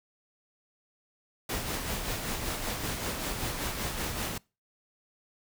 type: noise with tremolo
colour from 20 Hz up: pink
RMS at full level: -32 dBFS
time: 1.49-4.38 s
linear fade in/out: 5 ms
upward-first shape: sine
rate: 5.2 Hz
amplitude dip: 40%
effects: noise-tail reverb RT60 0.3 s tail -25 dB re dry